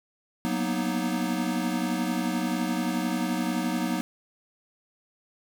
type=chord; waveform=square; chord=B major seventh; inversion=second; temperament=equal with one note detuned; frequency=185 / 235.4 / 246.9 / 311.1 Hz; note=F#3 / A#3 / B3 / D#4; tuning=0 / +17 / 0 / 0 cents; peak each=-32 dBFS; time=0.45-4.01 s; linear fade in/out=0 ms; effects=none